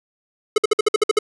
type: tone bursts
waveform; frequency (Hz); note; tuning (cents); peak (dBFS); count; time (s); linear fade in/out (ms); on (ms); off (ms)
square; 428; A4; -48; -12; 9; 0.56-1.189; 5; 21; 55
effects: resampled to 24000 Hz + 8-bit